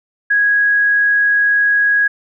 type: tone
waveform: sine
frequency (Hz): 1657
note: G#6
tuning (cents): -4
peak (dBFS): -10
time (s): 0.3-2.08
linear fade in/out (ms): 10
effects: none